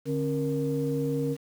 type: tone cluster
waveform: sine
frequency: 146.7 / 270.8 / 468.4 Hz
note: D3 / C#4 / A#4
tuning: -2 / -40 / +8 cents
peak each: -29 dBFS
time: 0.05-1.37 s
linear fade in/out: 50 ms
effects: tanh soft clip ceiling -17 dBFS + 8-bit